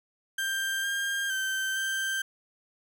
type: tone with pitch steps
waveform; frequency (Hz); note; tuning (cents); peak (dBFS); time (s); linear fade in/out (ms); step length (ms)
35% pulse; 1582 / 1603 / 1552 / 1567; G6 / G6 / G6 / G6; +15 / +38 / -18 / -1; -26; 0.38-2.22; 5; 460
effects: none